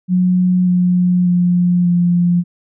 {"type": "tone with pitch steps", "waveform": "sine", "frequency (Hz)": [181.7, 179.41, 177.14, 174.9], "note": ["F#3", "F3", "F3", "F3"], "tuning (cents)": [-31, 47, 25, 3], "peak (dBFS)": -10, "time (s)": [0.08, 2.44], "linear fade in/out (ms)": 50, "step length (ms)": 590, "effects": []}